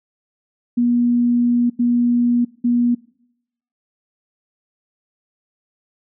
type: tone bursts at uneven times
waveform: sine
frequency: 240.7 Hz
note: B3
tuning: 44 cents flat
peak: -13 dBFS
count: 3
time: 0.77-1.7 / 1.79-2.45 / 2.64-2.95 s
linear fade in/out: 10 ms
effects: noise-tail reverb RT60 0.8 s tail -23 dB re dry